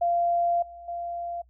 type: tone with level steps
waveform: sine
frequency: 691 Hz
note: F5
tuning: 19 cents flat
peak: -21 / -41 / -30 dBFS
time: 0.01-1.42 s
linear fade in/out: 10 ms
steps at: 0.62 / 0.88 s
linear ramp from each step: 5 ms
effects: noise-tail reverb RT60 0.1 s tail -23 dB re dry + added 60 Hz sine -56 dBFS peak until 1.49 s